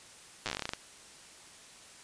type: slowing click train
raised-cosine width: 0.2 ms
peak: -16 dBFS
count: 14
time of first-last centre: 0.46-0.735 s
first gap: 8 ms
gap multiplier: 1.15
effects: white hiss -53 dBFS RMS until 2.03 s + resampled to 22050 Hz